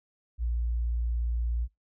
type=tone; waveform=sine; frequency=58.5 Hz; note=A#1; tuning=7 cents sharp; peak=-25 dBFS; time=0.38-1.68 s; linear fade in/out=50 ms; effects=noise-tail reverb RT60 0.2 s tail -25 dB re dry + tanh soft clip ceiling -21 dBFS